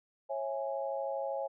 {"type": "chord", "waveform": "sine", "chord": "C# minor", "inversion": "none", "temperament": "equal with one note detuned", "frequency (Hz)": [546.7, 659.3, 830.6], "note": ["C#5", "E5", "G#5"], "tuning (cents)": [-24, 0, 0], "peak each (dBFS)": [-35, -39, -39], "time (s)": [0.29, 1.48], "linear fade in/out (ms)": 20, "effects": []}